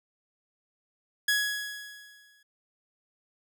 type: tone with exponential decay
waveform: sawtooth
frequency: 1674 Hz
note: G#6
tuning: 13 cents sharp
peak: -18 dBFS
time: 1.28-2.43 s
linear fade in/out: 5 ms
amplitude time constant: 250 ms
effects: none